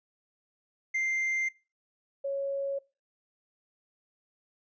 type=tone pair in turn; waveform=triangle / sine; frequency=2093 / 553.3 Hz; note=C7 / C#5; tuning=0 / -3 cents; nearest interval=octave + major seventh; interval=2303 cents; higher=first; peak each=-25 / -29 dBFS; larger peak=first; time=0.94-1.49 / 2.24-2.79 s; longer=neither; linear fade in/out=10 ms; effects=noise-tail reverb RT60 0.3 s tail -22 dB re dry + resampled to 16000 Hz